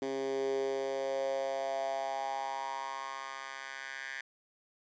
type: tone with high-pass filter sweep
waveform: 10% pulse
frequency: 135 Hz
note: C#3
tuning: 45 cents flat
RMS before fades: -36 dBFS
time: 0.02-4.21 s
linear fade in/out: 2 ms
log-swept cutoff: 330 to 1700 Hz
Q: 5.4
effects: resampled to 16000 Hz